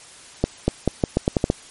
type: accelerating click train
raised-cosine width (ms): 2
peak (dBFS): -3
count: 9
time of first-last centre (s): 0.44-1.501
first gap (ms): 240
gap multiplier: 0.82
effects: white hiss -44 dBFS RMS until 1.7 s + MP3 48 kbps